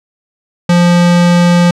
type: tone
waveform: square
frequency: 174.61 Hz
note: F3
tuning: in tune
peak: -6 dBFS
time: 0.69-1.71 s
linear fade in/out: 5 ms
effects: low-pass 7000 Hz 12 dB/octave